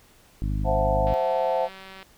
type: harmonic tone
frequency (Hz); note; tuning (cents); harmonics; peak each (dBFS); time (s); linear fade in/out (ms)
51.1; G#1; -27; 1 / 2 / 3 / 4 / 5 / 6; -25 / -30 / -33 / -37 / -38 / -41; 0.42-1.14; 0
type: chord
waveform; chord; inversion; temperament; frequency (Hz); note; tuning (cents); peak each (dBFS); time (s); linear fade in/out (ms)
sine; F# half-diminished seventh; second; equal; 523.3 / 659.3 / 740 / 880; C5 / E5 / F#5 / A5; 0 / 0 / 0 / 0; -25 / -26 / -28 / -28; 0.64-1.69; 50
type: click train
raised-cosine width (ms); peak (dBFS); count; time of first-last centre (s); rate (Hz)
0.3; -27; 184; 1.07-2.028; 191
effects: pink hiss -56 dBFS RMS until 2.17 s